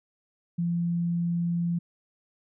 sine tone, 171.4 Hz, F3, 32 cents flat, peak -24 dBFS, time 0.58-1.79 s, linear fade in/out 10 ms, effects none

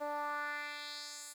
10% pulse tone with band-pass filter sweep, 293.7 Hz, D4, in tune, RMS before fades -41 dBFS, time 0-1.34 s, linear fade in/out 20 ms, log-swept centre 610 to 9600 Hz, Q 2.1, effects 10-bit

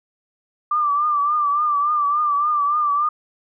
sine tone with vibrato, 1181 Hz, D6, 9 cents sharp, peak -16 dBFS, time 0.71-3.09 s, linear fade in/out 5 ms, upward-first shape triangle, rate 3.5 Hz, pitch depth 69 cents each way, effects none

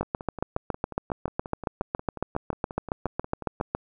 two click trains, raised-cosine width 1 ms, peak -11 / -22 dBFS, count 28 / 21, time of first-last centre 0.01-3.75 / 0.03-3.601 s, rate 7.22 / 5.6 Hz, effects none

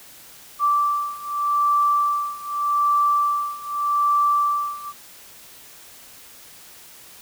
sine beating tone pair, 1167 / 1167.83 Hz, D6 / D6, -11 / -10 cents, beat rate 0.83 Hz, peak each -22 / -20 dBFS, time 0.59-4.93 s, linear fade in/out 50 ms, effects white hiss -45 dBFS RMS until 7.21 s

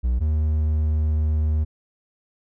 triangle tone pair in turn, 61.1 / 76.98 Hz, B1 / D#2, -18 / -18 cents, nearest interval major third, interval 400 cents, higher second, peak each -16 dBFS, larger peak neither, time 0.03-0.2 / 0.2-1.65 s, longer second, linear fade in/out 20 ms, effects none

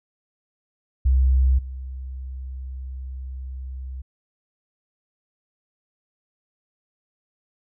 sine tone with level steps, 65 Hz, C2, 11 cents flat, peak -14 / -30 dBFS, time 1.05-4.02 s, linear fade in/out 10 ms, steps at 1.58 s, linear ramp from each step 10 ms, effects none

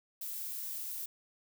violet noise, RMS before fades -40 dBFS, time 0.21-1.06 s, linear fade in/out 5 ms, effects none

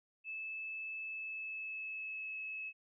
sine tone with pitch glide, 2617 to 2588 Hz, E7 to E7, -13 to -32 cents, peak -40 dBFS, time 0.24-2.73 s, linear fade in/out 50 ms, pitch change -19 cents, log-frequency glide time 1-2.36 s, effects none

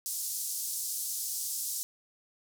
white band-pass noise, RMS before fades -35 dBFS, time 0.06-1.83 s, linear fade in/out 0 ms, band 5200 to 14000 Hz, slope 24 dB/octave, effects none

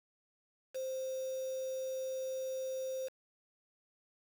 sine tone with quantisation, 523.3 Hz, C5, in tune, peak -36 dBFS, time 0.74-3.09 s, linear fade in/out 20 ms, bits 8, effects none

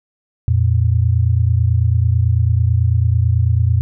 sine tone pair together, 86.62 / 115.7 Hz, F2 / A#2, -14 / -13 cents, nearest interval perfect fourth, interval 501 cents, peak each -14 dBFS, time 0.48-3.81 s, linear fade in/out 0 ms, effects none

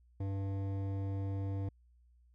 triangle tone with hard clipping, 97.9 Hz, G2, 2 cents flat, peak -36 dBFS, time 0.2-1.69 s, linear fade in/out 5 ms, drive 17 dB, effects added 60 Hz sine -62 dBFS peak until 2.34 s

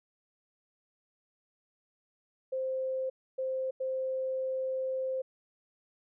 sine tone bursts at uneven times, 523 Hz, C5, 1 cent flat, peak -30 dBFS, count 3, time 2.52-3.1 / 3.38-3.71 / 3.8-5.22 s, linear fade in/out 10 ms, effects none

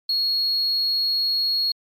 sine tone, 4314 Hz, C#8, 48 cents flat, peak -17 dBFS, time 0.09-1.72 s, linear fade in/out 5 ms, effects tanh soft clip ceiling -17 dBFS + MP3 64 kbps

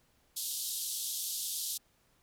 white band-pass noise, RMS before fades -37 dBFS, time 0.36-1.78 s, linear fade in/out 10 ms, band 3300 to 14000 Hz, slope 48 dB/octave, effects pink hiss -70 dBFS RMS until 2.22 s

